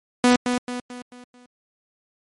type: tone with echo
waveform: sawtooth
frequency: 246.9 Hz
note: B3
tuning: in tune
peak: -9 dBFS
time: 0.24-0.36 s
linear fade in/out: 2 ms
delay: 220 ms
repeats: 5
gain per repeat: -7 dB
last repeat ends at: 1.46 s
effects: MP3 48 kbps